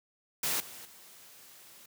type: noise with level steps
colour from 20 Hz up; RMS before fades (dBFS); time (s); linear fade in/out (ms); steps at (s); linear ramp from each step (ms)
white; -31 / -47 / -54; 0.43-1.86; 5; 0.6 / 0.85; 2
effects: high-pass 100 Hz 12 dB/octave